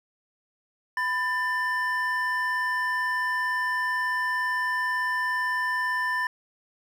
triangle tone pair together, 999 / 1781.1 Hz, B5 / A6, +20 / +21 cents, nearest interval minor seventh, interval 1001 cents, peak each -27 / -24 dBFS, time 0.97-6.27 s, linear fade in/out 2 ms, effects none

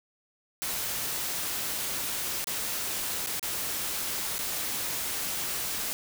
white noise with dropouts, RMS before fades -32 dBFS, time 0.62-5.93 s, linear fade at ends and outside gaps 0 ms, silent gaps 2.443-2.471 / 3.262-3.271 / 3.395-3.428 / 4.382-4.39 s, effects none

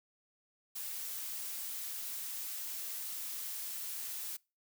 blue noise, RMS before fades -41 dBFS, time 0.75-4.37 s, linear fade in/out 10 ms, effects noise-tail reverb RT60 0.3 s tail -25 dB re dry

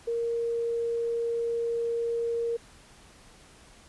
sine tone, 466.2 Hz, A#4, in tune, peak -26 dBFS, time 0.07-2.57 s, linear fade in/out 10 ms, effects pink hiss -54 dBFS RMS until 3.88 s + resampled to 24000 Hz

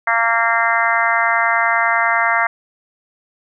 harmonic tone, 230.1 Hz, A#3, 22 cents flat, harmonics 3 / 4 / 5 / 6 / 7 / 8 / 9, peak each -21 / -21 / -21 / -21 / -21 / -21 / -21 dBFS, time 0.07-2.47 s, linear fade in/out 5 ms, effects none

